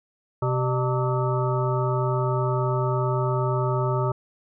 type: harmonic tone with a mistuned harmonic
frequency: 128.7 Hz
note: C3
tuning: 28 cents flat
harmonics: 1 / 3 / 5 / 7 / 9 / 10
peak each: -23 / -28 / -30 / -31 / -33 / -33 dBFS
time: 0.42-4.12 s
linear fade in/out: 5 ms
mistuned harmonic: 5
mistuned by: -110 cents
effects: none